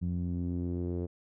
sawtooth tone with low-pass filter sweep, 87.7 Hz, F2, 8 cents sharp, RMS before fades -33 dBFS, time 0.01-1.07 s, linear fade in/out 20 ms, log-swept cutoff 180 to 420 Hz, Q 2.7, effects none

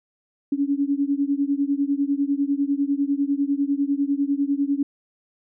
sine beating tone pair, 277.2 / 287.2 Hz, C#4 / D4, 0 / -39 cents, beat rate 10 Hz, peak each -22 / -23 dBFS, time 0.52-4.83 s, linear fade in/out 5 ms, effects none

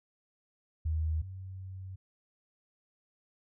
sine tone pair in turn, 79.1 / 94.34 Hz, D#2 / F#2, +29 / +34 cents, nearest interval minor third, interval 305 cents, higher second, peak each -28 / -40 dBFS, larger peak first, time 0.85-1.22 / 1.22-1.96 s, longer second, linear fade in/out 10 ms, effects none

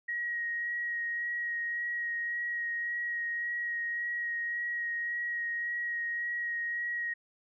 sine tone with vibrato, 1892 Hz, A#6, 25 cents sharp, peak -31 dBFS, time 0.08-7.14 s, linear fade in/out 10 ms, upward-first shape sine, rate 1.8 Hz, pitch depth 13 cents each way, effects none

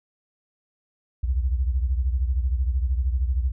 sine beating tone pair, 61.8 / 74.8 Hz, B1 / D2, +2 / +32 cents, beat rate 13 Hz, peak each -21 / -27 dBFS, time 1.23-3.52 s, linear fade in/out 10 ms, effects none

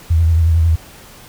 sine tone with vibrato, 82.1 Hz, E2, 6 cents flat, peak -9 dBFS, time 0.1-0.76 s, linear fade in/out 10 ms, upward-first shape triangle, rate 11 Hz, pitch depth 69 cents each way, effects pink hiss -40 dBFS RMS until 1.28 s

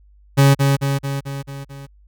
40% pulse tone with echo, 138.59 Hz, C#3, in tune, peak -8 dBFS, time 0.37-0.55 s, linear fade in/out 20 ms, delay 220 ms, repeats 6, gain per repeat -4 dB, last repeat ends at 1.87 s, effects added 50 Hz sine -47 dBFS peak until 2.07 s

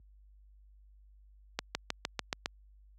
accelerating click train, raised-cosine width 0.2 ms, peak -14 dBFS, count 7, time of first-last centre 1.59-2.459 s, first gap 160 ms, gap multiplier 0.96, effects added 50 Hz sine -44 dBFS peak until 2.98 s + high-pass 100 Hz 12 dB/octave

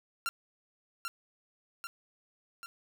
sawtooth tone with echo, 1376 Hz, F6, 26 cents flat, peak -27 dBFS, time 0.26-0.29 s, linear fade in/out 0 ms, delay 790 ms, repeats 3, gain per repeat -4 dB, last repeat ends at 2.66 s, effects none

